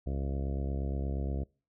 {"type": "harmonic tone", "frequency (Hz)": 68.5, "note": "C#2", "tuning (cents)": -20, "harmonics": [1, 2, 3, 4, 5, 6, 7, 8, 9, 10], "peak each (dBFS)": [-32, -38, -42, -44, -46, -48, -49, -50, -51, -52], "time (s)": [0.06, 1.44], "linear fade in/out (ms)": 10, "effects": ["noise-tail reverb RT60 0.4 s tail -26 dB re dry"]}